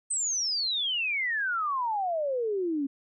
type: exponential sweep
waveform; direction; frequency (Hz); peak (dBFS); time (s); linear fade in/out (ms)
sine; down; 8372 to 268.9; -26; 0.1-2.87; 10
effects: none